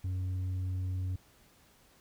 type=tone with tanh clipping; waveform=triangle; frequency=92.5 Hz; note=F#2; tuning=in tune; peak=-32 dBFS; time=0.04-1.16 s; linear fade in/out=5 ms; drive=8 dB; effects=pink hiss -63 dBFS RMS until 2 s